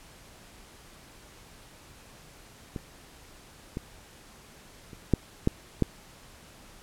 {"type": "clicks", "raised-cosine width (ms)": 3, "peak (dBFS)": [-21, -19, -30, -7, -9, -9], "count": 6, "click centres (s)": [2.762, 3.771, 4.932, 5.137, 5.474, 5.823], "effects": ["pink hiss -52 dBFS RMS until 6.82 s", "low-pass 12000 Hz 12 dB/octave"]}